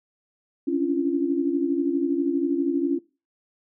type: tone cluster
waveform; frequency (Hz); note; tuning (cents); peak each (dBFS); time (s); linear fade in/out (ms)
sine; 275.9 / 288.3 / 340.5; C#4 / D4 / F4; -8 / -32 / -44; -24 / -27 / -25; 0.67-2.99; 10
effects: noise-tail reverb RT60 0.3 s tail -21 dB re dry